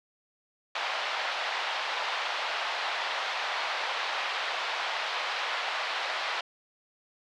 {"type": "band-pass noise", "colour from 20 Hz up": "pink", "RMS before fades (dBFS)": -32, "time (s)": [0.75, 6.41], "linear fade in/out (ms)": 5, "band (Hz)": [680, 4100], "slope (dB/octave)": 24, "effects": []}